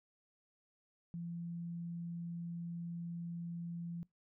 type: tone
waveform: sine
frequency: 170.4 Hz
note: F3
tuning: 42 cents flat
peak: -40 dBFS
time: 1.14-4.03 s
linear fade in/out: 0 ms
effects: noise-tail reverb RT60 0.2 s tail -24 dB re dry